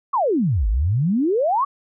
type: exponential two-way sweep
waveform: sine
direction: down then up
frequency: 1173 to 47.63 to 1173 Hz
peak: -16 dBFS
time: 0.13-1.65 s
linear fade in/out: 10 ms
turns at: 0.68 s
effects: none